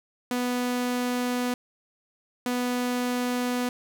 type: tone pair in turn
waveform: sawtooth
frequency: 246.9 / 246.9 Hz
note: B3 / B3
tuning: 0 / 0 cents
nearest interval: unison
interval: 0 cents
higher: neither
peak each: -21 dBFS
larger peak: neither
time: 0.31-1.54 / 2.46-3.69 s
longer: neither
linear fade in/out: 2 ms
effects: none